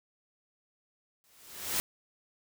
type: noise with exponential growth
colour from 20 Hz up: white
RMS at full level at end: -28 dBFS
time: 1.24-1.8 s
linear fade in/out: 0 ms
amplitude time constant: 120 ms
effects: none